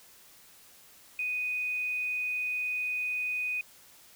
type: tone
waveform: sine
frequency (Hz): 2489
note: D#7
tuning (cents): 0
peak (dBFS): -29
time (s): 1.19-3.61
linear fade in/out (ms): 2
effects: white hiss -56 dBFS RMS until 4.15 s